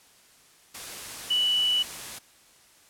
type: tone in noise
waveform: sine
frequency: 2960 Hz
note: F#7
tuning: in tune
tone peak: -21 dBFS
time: 1.3-1.83 s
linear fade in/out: 10 ms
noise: white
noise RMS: -38 dBFS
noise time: 0.74-2.19 s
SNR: +14 dB
effects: white hiss -57 dBFS RMS until 2.89 s + low-pass 11000 Hz 12 dB/octave